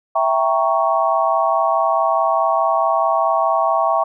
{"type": "chord", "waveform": "sine", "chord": "E diminished seventh", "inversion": "none", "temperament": "equal", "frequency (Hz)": [659.3, 784, 932.3, 1108.7], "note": ["E5", "G5", "Bb5", "Db6"], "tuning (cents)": [0, 0, 0, 0], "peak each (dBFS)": [-18, -20, -22, -19], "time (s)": [0.15, 4.04], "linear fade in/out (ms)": 10, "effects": []}